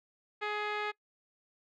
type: tone with low-pass filter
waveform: 15% pulse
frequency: 419.2 Hz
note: G#4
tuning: 16 cents sharp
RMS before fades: -35 dBFS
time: 0.41-0.92 s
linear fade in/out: 20 ms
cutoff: 2700 Hz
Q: 5.8
effects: noise-tail reverb RT60 0.1 s tail -23 dB re dry